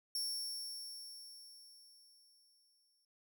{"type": "tone with exponential decay", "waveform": "sawtooth", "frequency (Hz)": 5460, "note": "F8", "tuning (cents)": -40, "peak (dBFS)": -33, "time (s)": [0.15, 3.05], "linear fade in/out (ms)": 2, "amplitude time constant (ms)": 630, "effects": ["noise-tail reverb RT60 0.5 s tail -23 dB re dry"]}